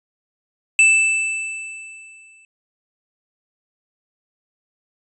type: tone with exponential decay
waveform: square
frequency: 2642 Hz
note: E7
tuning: 3 cents sharp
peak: -9 dBFS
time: 0.79-2.45 s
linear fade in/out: 1 ms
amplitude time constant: 360 ms
effects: resampled to 24000 Hz